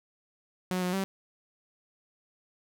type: tone with pitch steps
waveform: sawtooth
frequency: 183.2 / 180.3 / 193.1 Hz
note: F#3 / F#3 / G3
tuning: -17 / -45 / -26 cents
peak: -24 dBFS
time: 0.71-1.04 s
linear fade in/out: 0 ms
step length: 110 ms
effects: none